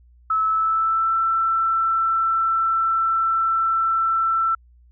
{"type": "tone with pitch glide", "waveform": "sine", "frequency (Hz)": [1301, 1336], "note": ["E6", "E6"], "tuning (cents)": [-23, 23], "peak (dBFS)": -17, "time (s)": [0.3, 4.55], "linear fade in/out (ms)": 5, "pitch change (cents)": 46, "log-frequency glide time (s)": [0.43, 1.16], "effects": ["added 60 Hz sine -49 dBFS peak until 4.91 s"]}